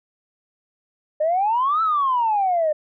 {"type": "exponential two-way sweep", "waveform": "sine", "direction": "up then down", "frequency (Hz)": [596, 1336, 596], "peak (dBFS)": -16, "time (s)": [1.2, 2.73], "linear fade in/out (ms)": 10, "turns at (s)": 1.82, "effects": ["tanh soft clip ceiling -12 dBFS"]}